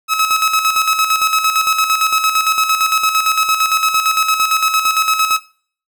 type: tone with tremolo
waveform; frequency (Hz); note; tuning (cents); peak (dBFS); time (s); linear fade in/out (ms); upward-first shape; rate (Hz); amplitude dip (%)
sawtooth; 1287; E6; -42; -7; 0.08-5.4; 50; square; 8.8; 55
effects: noise-tail reverb RT60 0.5 s tail -21 dB re dry